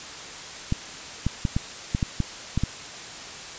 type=clicks; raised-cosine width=5 ms; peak=-10 dBFS; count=9; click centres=0.724 / 1.266 / 1.452 / 1.565 / 1.949 / 2.028 / 2.203 / 2.576 / 2.636 s; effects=white hiss -38 dBFS RMS until 3.58 s + resampled to 16000 Hz